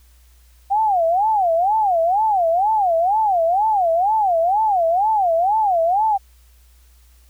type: tone with vibrato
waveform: sine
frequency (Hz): 760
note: F#5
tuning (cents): +46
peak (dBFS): -14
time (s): 0.7-6.18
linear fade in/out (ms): 20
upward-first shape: sine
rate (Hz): 2.1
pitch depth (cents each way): 260
effects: added 60 Hz sine -48 dBFS peak until 7.29 s + white hiss -58 dBFS RMS until 7.29 s